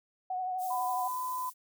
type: tone with vibrato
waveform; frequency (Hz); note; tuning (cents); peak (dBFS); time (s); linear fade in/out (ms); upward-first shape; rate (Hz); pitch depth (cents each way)
sine; 740; F#5; 0; -31; 0.3-1.08; 5; triangle; 12; 35
type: high-pass noise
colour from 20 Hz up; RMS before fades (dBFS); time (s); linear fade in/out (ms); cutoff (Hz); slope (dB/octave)
white; -45; 0.58-1.54; 50; 8100; 12
type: tone with pitch glide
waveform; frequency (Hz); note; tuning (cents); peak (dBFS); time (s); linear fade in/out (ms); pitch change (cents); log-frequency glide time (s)
sine; 1002 to 1010.1; B5 to B5; +25 to +39; -32; 0.7-1.5; 10; +14; 0.97-1.22
effects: none